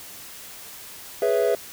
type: chord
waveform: triangle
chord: C# minor seventh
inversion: second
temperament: equal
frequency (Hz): 415.3 / 493.9 / 554.4 / 659.3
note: G#4 / B4 / C#5 / E5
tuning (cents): 0 / 0 / 0 / 0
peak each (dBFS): -21 / -21 / -26 / -22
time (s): 1.22-1.55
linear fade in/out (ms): 2
effects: white hiss -41 dBFS RMS until 1.72 s